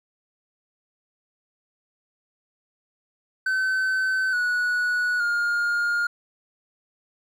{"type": "tone with pitch steps", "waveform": "triangle", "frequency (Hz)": [1528, 1467, 1417], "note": ["G6", "F#6", "F6"], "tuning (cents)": [-45, -15, 25], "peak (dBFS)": -19, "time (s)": [3.46, 6.07], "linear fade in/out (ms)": 5, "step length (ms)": 870, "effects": []}